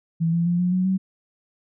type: tone with pitch steps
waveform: sine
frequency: 164.81 / 169.44 / 174.21 / 179.1 / 184.14 / 189.32 Hz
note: E3 / E3 / F3 / F3 / F#3 / F#3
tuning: 0 / +48 / -4 / +44 / -8 / +40 cents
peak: -18 dBFS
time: 0.2-0.98 s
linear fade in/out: 20 ms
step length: 130 ms
effects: none